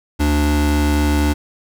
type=tone pair together; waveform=square; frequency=74 / 294 Hz; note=D2 / D4; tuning=+14 / +2 cents; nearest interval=2 octaves; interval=2388 cents; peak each=-16 / -19 dBFS; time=0.19-1.34 s; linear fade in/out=20 ms; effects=none